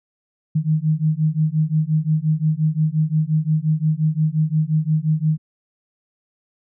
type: beating tone pair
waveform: sine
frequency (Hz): 153 / 158.7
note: D#3 / D#3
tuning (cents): -29 / +35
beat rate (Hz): 5.7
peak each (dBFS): -19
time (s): 0.55-5.38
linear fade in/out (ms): 10
effects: none